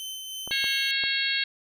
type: tone with tremolo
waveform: sawtooth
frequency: 3071 Hz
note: G7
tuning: 36 cents flat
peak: -30 dBFS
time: 0-0.91 s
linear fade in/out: 0 ms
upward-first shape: sine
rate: 3.2 Hz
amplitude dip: 30%
type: clicks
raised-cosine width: 1 ms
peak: -25 dBFS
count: 4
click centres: 0.476 / 0.51 / 0.642 / 1.038 s
type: harmonic tone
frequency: 545 Hz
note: C#5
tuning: 29 cents flat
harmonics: 3 / 4 / 5 / 6 / 7 / 8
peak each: -31 / -31 / -31 / -31 / -31 / -31 dBFS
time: 0.51-1.44 s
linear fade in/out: 5 ms
effects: none